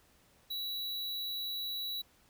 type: tone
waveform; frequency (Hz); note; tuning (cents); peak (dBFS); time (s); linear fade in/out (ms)
square; 3923; B7; -12; -36; 0.5-2.02; 10
effects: pink hiss -66 dBFS RMS until 2.29 s